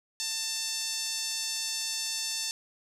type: tone with band-pass filter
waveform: 5% pulse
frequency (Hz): 892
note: A5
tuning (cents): +23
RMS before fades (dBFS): -33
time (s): 0.2-2.51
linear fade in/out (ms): 0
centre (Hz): 5300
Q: 1.3
effects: none